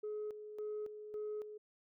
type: tone with tremolo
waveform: sine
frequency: 423.5 Hz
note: G#4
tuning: 34 cents sharp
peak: -37 dBFS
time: 0.03-1.58 s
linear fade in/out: 10 ms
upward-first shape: square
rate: 1.8 Hz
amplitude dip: 65%
effects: tanh soft clip ceiling -36 dBFS